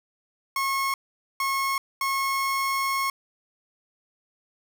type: tone bursts at uneven times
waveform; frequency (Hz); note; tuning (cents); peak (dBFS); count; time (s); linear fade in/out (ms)
30% pulse; 1088; C#6; -33; -21; 3; 0.56-0.94 / 1.4-1.78 / 2.01-3.1; 2
effects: none